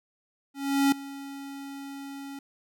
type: tone with ADSR envelope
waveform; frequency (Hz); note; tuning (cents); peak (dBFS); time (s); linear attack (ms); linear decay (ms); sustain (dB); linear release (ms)
square; 277.2; C#4; 0; -19; 0.54-2.39; 380; 4; -19; 3
effects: none